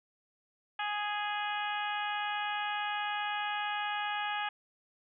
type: harmonic tone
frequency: 415.3 Hz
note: G#4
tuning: in tune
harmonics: 2 / 3 / 4 / 5 / 6 / 7 / 8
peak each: -35 / -40 / -38 / -45 / -42 / -42 / -47 dBFS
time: 0.79-4.49 s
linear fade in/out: 5 ms
effects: none